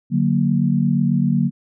sine chord, D augmented, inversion none, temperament equal, 146.83 / 185 / 233.1 Hz, D3 / F#3 / A#3, 0 / 0 / 0 cents, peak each -19 dBFS, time 0.1-1.51 s, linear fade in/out 50 ms, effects none

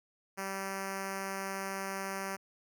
5% pulse tone with notch filter, 194 Hz, G3, 18 cents flat, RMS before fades -38 dBFS, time 0.37-2.37 s, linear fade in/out 20 ms, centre 3400 Hz, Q 1.5, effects none

